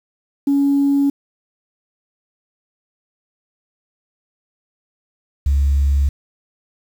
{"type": "tone pair in turn", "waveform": "sine", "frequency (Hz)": [280.3, 70.08], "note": ["C#4", "C#2"], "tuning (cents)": [19, 19], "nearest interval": "2 octaves", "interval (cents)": 2400, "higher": "first", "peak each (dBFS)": -11, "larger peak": "neither", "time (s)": [[0.47, 1.1], [5.46, 6.09]], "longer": "neither", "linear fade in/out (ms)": 5, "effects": ["tanh soft clip ceiling -9 dBFS", "7-bit"]}